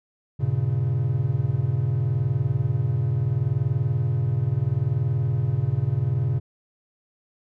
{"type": "chord", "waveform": "triangle", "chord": "G diminished", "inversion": "none", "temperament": "equal with one note detuned", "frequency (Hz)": [98, 117.83, 138.59], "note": ["G2", "Bb2", "Db3"], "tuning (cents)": [0, 19, 0], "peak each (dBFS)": [-26, -22, -22], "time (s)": [0.39, 6.4], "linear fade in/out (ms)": 20, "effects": []}